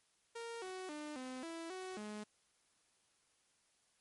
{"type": "tone with pitch steps", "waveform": "sawtooth", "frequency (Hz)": [464, 372.7, 299.7, 256.6, 330.5, 372.8, 210.9], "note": ["A#4", "F#4", "D4", "C4", "E4", "F#4", "G#3"], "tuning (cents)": [-8, 13, 35, -34, 5, 13, 27], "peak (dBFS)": -40, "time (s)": [0.35, 2.24], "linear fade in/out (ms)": 10, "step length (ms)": 270, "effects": ["white hiss -75 dBFS RMS until 4 s", "MP3 48 kbps"]}